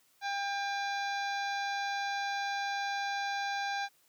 harmonic tone with a mistuned harmonic, 799 Hz, G5, 33 cents sharp, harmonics 1 / 2 / 3 / 4 / 5 / 6 / 7 / 8, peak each -34 / -37 / -43 / -48 / -44 / -50 / -51 / -53 dBFS, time 0.21-3.89 s, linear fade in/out 50 ms, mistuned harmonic 4, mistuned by +130 cents, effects white hiss -68 dBFS RMS until 4.08 s + high-pass 100 Hz 12 dB/octave

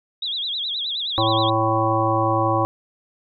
sine tone with vibrato, 3593 Hz, A7, 36 cents sharp, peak -23 dBFS, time 0.22-1.5 s, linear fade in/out 5 ms, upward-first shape sine, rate 9.5 Hz, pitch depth 180 cents each way
harmonic tone, 110.9 Hz, A2, 14 cents sharp, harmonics 1 / 3 / 5 / 7 / 9 / 10, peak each -24 / -24 / -24 / -24 / -24 / -24 dBFS, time 1.18-2.65 s, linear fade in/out 0 ms
effects none

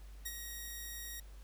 5% pulse tone with ADSR envelope, 1885 Hz, A#6, 19 cents sharp, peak -27 dBFS, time 0.25-1.2 s, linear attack 12 ms, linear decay 44 ms, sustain -6 dB, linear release 3 ms, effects added 50 Hz sine -49 dBFS peak until 1.43 s + pink hiss -64 dBFS RMS until 1.43 s

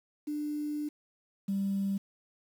sine tone pair in turn, 297.6 / 196.8 Hz, D4 / G3, +23 / +7 cents, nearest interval perfect fifth, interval 716 cents, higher first, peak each -31 / -27 dBFS, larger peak second, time 0.27-0.89 / 1.48-1.98 s, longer first, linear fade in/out 10 ms, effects tanh soft clip ceiling -24 dBFS + 9-bit

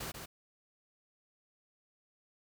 pink noise with echo, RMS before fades -41 dBFS, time 0-0.12 s, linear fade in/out 10 ms, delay 140 ms, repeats 1, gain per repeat -5 dB, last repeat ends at 0.26 s, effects none

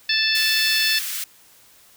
harmonic tone, 879 Hz, A5, 2 cents flat, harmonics 2 / 3 / 4 / 5 / 6, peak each -24 / -24 / -24 / -24 / -24 dBFS, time 0.09-0.99 s, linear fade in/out 5 ms
white high-pass noise, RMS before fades -28 dBFS, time 0.35-1.24 s, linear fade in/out 2 ms, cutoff 1500 Hz, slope 24 dB/octave
effects white hiss -52 dBFS RMS until 1.96 s

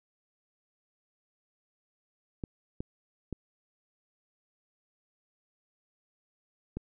clicks, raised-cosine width 3 ms, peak -22 dBFS, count 4, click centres 2.438 / 2.805 / 3.327 / 6.77 s, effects none

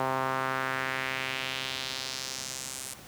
sawtooth tone with band-pass filter sweep, 131.8 Hz, C3, 13 cents sharp, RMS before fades -33 dBFS, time 0-2.94 s, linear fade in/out 0 ms, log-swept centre 900 to 9300 Hz, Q 1.8, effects pink hiss -48 dBFS RMS until 3.07 s + high-pass 80 Hz 12 dB/octave

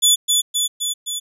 20% pulse tone with echo, 3458 Hz, A7, 31 cents flat, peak -5 dBFS, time 0.02-0.16 s, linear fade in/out 20 ms, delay 260 ms, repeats 4, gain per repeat -3 dB, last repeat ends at 1.2 s, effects none

